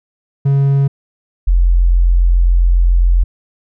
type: tone pair in turn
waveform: triangle / sine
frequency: 138.59 / 43.65 Hz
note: C#3 / F1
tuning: 0 / 0 cents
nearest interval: octave + minor sixth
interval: 2000 cents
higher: first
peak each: -7 dBFS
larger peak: neither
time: 0.45-0.88 / 1.47-3.24 s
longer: second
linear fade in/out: 10 ms
effects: none